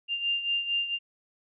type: beating tone pair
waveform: sine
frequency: 2794 / 2798.4 Hz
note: F7 / F7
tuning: 0 / +3 cents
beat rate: 4.4 Hz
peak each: -27 / -33 dBFS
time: 0.08-0.99 s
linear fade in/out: 50 ms
effects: none